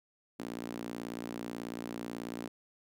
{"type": "tone with high-pass filter", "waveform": "sawtooth", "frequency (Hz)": 58.27, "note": "A#1", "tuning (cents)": 0, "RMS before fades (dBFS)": -41, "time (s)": [0.39, 2.48], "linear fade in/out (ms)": 5, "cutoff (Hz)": 260, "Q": 2.5, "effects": []}